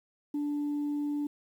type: tone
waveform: sine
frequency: 292.1 Hz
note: D4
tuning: 9 cents flat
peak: -27 dBFS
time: 0.34-1.27 s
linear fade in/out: 5 ms
effects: tanh soft clip ceiling -27 dBFS + 10-bit